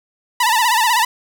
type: tone with vibrato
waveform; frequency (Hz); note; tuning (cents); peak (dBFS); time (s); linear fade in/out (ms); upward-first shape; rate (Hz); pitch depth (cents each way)
sawtooth; 932.3; A#5; 0; -9; 0.4-1.05; 5; sine; 16; 120
effects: none